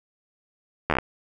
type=slowing click train; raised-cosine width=0.5 ms; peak=-6 dBFS; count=7; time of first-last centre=0.9-0.986 s; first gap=12 ms; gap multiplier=1.07; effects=none